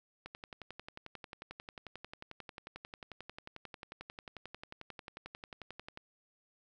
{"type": "click train", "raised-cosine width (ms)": 0.3, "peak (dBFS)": -29, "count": 65, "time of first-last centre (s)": [0.26, 5.974], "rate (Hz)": 11.2, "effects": []}